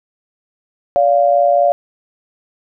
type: tone pair together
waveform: sine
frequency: 574.3 / 698.5 Hz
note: D5 / F5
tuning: -39 / 0 cents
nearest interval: minor third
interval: 339 cents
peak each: -12 dBFS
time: 0.96-1.72 s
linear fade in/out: 0 ms
effects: none